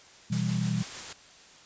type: chord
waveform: sine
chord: E minor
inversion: second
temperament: equal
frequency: 123.47 / 164.81 / 196 Hz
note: B2 / E3 / G3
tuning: 0 / 0 / 0 cents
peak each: -30 dBFS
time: 0.3-0.83 s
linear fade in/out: 10 ms
type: noise with tremolo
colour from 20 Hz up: white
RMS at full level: -38 dBFS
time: 0.32-1.13 s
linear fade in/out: 5 ms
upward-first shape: sine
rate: 6.5 Hz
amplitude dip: 30%
effects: white hiss -53 dBFS RMS until 1.65 s + resampled to 16000 Hz